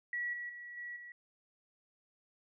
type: tone with level steps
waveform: sine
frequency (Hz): 1932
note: B6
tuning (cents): -39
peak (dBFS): -34 / -39 / -45 / -41 / -47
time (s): 0.13-1.12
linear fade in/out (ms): 2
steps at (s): 0.33 / 0.49 / 0.77 / 0.96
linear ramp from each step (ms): 5
effects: none